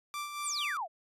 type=tone with tremolo; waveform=sawtooth; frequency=1174.7 Hz; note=D6; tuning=in tune; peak=-31 dBFS; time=0.14-0.77 s; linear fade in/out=0 ms; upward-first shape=sine; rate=4.5 Hz; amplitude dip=50%
type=exponential sweep; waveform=sine; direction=down; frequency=11175 to 606 Hz; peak=-32 dBFS; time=0.42-0.88 s; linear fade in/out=50 ms
effects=resampled to 32000 Hz